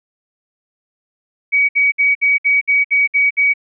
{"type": "tone bursts", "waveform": "sine", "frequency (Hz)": 2263, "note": "C#7", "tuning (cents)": 35, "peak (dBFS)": -10, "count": 9, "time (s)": [1.52, 3.538], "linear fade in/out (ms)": 20, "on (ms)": 170, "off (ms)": 61, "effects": []}